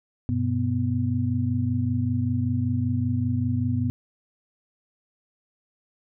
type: tone cluster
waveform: sine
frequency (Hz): 96.5 / 121.7 / 247.1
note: G2 / B2 / B3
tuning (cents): -27 / -25 / +1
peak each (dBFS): -26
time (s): 0.29-3.9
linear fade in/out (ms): 0
effects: none